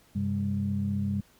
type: tone cluster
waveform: sine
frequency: 96.8 / 132.2 / 200.9 Hz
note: G2 / C3 / G3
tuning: -21 / +18 / +43 cents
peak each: -30 / -35 / -28 dBFS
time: 0.15-1.21 s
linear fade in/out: 10 ms
effects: tanh soft clip ceiling -17 dBFS + pink hiss -61 dBFS RMS until 1.39 s